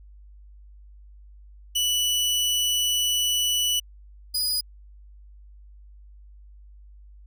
sawtooth tone pair in turn, 2960 / 4945 Hz, F#7 / D#8, 0 / -12 cents, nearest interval major sixth, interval 888 cents, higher second, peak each -18 / -20 dBFS, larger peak first, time 1.75-3.8 / 4.34-4.61 s, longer first, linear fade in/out 10 ms, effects added 50 Hz sine -45 dBFS peak until 7.26 s

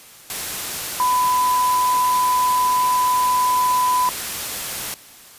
sine tone in noise, 1000 Hz, B5, 21 cents sharp, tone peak -15 dBFS, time 1-4.09 s, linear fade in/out 0 ms, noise white, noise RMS -27 dBFS, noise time 0.3-4.94 s, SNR +9 dB, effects white hiss -44 dBFS RMS until 5.38 s + resampled to 32000 Hz

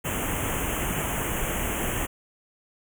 pink band-stop noise, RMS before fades -28 dBFS, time 0.04-2.07 s, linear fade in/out 20 ms, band 3200 to 6400 Hz, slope 96 dB/octave, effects none

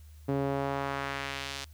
sawtooth tone with band-pass filter sweep, 138.4 Hz, C#3, 2 cents flat, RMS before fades -33 dBFS, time 0.28-1.65 s, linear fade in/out 10 ms, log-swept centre 350 to 4800 Hz, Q 0.99, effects added 76 Hz sine -48 dBFS peak until 1.73 s + white hiss -64 dBFS RMS until 1.73 s

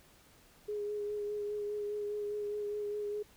sine tone with vibrato, 415.3 Hz, G#4, in tune, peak -34 dBFS, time 0.68-3.23 s, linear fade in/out 10 ms, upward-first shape sine, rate 4.9 Hz, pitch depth 18 cents each way, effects pink hiss -62 dBFS RMS until 3.36 s

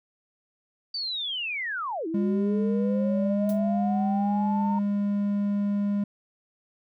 sine linear two-way sweep, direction down then up, 4648 to 317 to 926 Hz, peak -28 dBFS, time 0.94-4.79 s, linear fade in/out 5 ms, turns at 2.07 s
triangle tone, 203.1 Hz, G#3, 38 cents flat, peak -21 dBFS, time 2.14-6.04 s, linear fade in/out 5 ms
blue noise with exponential decay, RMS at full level -38 dBFS, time 3.49-3.61 s, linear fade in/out 2 ms, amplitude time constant 26 ms
effects none

